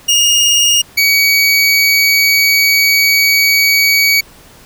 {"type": "tone pair in turn", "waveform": "25% pulse", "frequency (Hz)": [2847, 2260], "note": ["F7", "C#7"], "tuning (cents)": [33, 33], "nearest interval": "major third", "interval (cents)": 400, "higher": "first", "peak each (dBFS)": -4, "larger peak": "neither", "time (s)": [[0.08, 0.82], [0.97, 4.21]], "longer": "second", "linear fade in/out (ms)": 10, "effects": ["pink hiss -41 dBFS RMS until 4.65 s"]}